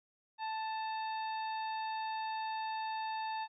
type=harmonic tone with a mistuned harmonic; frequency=880 Hz; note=A5; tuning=in tune; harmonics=1 / 2 / 3 / 4 / 5; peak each=-36 / -47 / -49 / -53 / -52 dBFS; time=0.38-3.48 s; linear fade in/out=50 ms; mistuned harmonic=4; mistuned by=+78 cents; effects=none